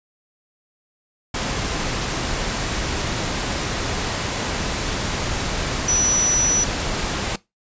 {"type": "tone in noise", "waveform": "sine", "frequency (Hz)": 5910, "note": "F#8", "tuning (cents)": -3, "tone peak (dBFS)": -16, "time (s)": [5.88, 6.64], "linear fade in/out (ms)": 5, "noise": "pink", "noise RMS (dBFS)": -24, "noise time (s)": [1.34, 7.36], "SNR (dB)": 5, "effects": ["noise-tail reverb RT60 0.2 s tail -20 dB re dry", "resampled to 16000 Hz"]}